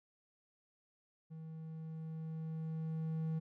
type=tone with level ramp; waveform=triangle; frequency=159.9 Hz; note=D#3; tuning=48 cents sharp; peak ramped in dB=-44 to -32 dBFS; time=1.3-3.4 s; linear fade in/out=20 ms; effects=none